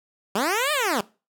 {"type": "linear two-way sweep", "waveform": "10% pulse", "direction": "up then down", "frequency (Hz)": [183.2, 622.3, 183.2], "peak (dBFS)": -13, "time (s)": [0.35, 1.01], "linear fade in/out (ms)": 5, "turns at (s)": 0.72, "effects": ["noise-tail reverb RT60 0.3 s tail -21 dB re dry"]}